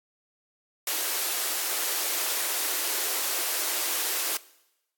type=high-pass noise; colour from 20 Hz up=white; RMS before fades=-28 dBFS; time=0.87-4.37 s; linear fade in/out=2 ms; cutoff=300 Hz; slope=96 dB/octave; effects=noise-tail reverb RT60 0.9 s tail -20 dB re dry + AAC 64 kbps